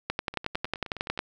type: two click trains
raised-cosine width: 0.3 ms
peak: -22 / -11 dBFS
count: 9 / 13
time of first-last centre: 0.34-1.176 / 0.1-1.191 s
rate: 9.57 / 11 Hz
effects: none